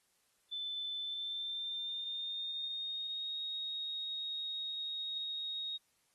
sine tone with pitch glide, 3520 to 3751 Hz, A7 to A#7, 0 to +10 cents, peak -37 dBFS, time 0.51-5.78 s, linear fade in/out 20 ms, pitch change +110 cents, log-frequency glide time 0.99-3.34 s, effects white hiss -75 dBFS RMS until 6.14 s + AAC 32 kbps

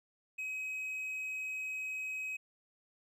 triangle tone, 2538 Hz, D#7, 34 cents sharp, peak -35 dBFS, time 0.38-2.37 s, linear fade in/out 10 ms, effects none

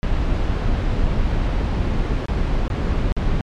brown noise with dropouts, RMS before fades -19 dBFS, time 0.03-3.41 s, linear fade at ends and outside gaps 0 ms, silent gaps 2.256-2.284 / 2.68-2.701 / 3.12-3.166 s, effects low-pass 4000 Hz 12 dB/octave + MP3 96 kbps

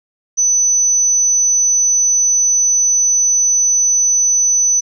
sine tone, 6000 Hz, F#8, 23 cents sharp, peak -10 dBFS, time 0.37-4.81 s, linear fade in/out 20 ms, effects none

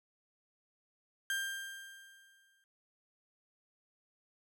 35% pulse tone with exponential decay, 1590 Hz, G6, 24 cents sharp, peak -30 dBFS, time 1.3-2.64 s, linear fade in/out 1 ms, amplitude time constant 290 ms, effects none

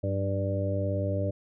harmonic tone with a mistuned harmonic, 98 Hz, G2, in tune, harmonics 1 / 2 / 3 / 4 / 5 / 6, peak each -28 / -37 / -36 / -41 / -37 / -32 dBFS, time 0.03-1.31 s, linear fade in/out 10 ms, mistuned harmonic 2, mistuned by -62 cents, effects none

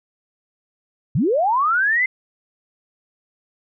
sine linear sweep, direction up, 104.3 to 2093 Hz, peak -15 dBFS, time 1.15-2.06 s, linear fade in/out 5 ms, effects none

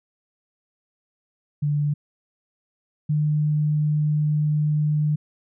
sine tone pair in turn, 146.83 / 150.7 Hz, D3 / D3, 0 / +45 cents, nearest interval unison, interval 45 cents, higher second, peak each -19 / -18 dBFS, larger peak second, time 1.62-1.94 / 3.09-5.16 s, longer second, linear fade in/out 10 ms, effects none

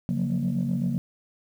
sine chord, Gb major seventh, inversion second, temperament equal with one note detuned, 138.59 / 177.15 / 185 / 233.1 Hz, Db3 / F3 / Gb3 / Bb3, 0 / +25 / 0 / 0 cents, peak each -28 / -28 / -28 / -27 dBFS, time 0.09-0.98 s, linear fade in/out 0 ms, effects tanh soft clip ceiling -18 dBFS + 9-bit

